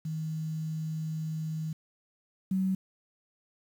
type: tone pair in turn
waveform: sine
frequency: 157.9 / 189.23 Hz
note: D#3 / F#3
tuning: +26 / +39 cents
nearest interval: minor third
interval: 313 cents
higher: second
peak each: -31 / -25 dBFS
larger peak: second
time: 0.05-1.73 / 2.51-2.75 s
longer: first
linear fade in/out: 5 ms
effects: 9-bit